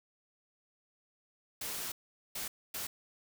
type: noise bursts at uneven times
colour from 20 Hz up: white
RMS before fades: -39 dBFS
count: 3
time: 1.61-1.92 / 2.35-2.48 / 2.74-2.87 s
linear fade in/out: 5 ms
effects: none